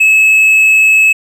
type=tone; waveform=triangle; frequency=2589 Hz; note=E7; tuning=32 cents flat; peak=-3 dBFS; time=0-1.13 s; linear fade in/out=10 ms; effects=none